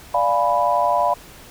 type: chord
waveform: sine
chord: D diminished seventh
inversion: none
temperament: equal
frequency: 587.3 / 698.5 / 830.6 / 987.8 Hz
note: D5 / F5 / Ab5 / Cb6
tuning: 0 / 0 / 0 / 0 cents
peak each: -22 / -20 / -25 / -19 dBFS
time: 0.14-1.14 s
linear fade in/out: 5 ms
effects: pink hiss -43 dBFS RMS until 1.5 s